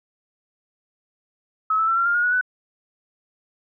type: tone with pitch steps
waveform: sine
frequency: 1287 / 1314.8 / 1343.2 / 1372.2 / 1401.9 / 1432.1 / 1463.1 / 1494.7 Hz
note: E6 / E6 / E6 / F6 / F6 / F6 / F#6 / F#6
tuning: -42 / -5 / +32 / -31 / +6 / +43 / -20 / +17 cents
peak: -17 dBFS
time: 1.7-2.412 s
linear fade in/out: 5 ms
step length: 89 ms
effects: none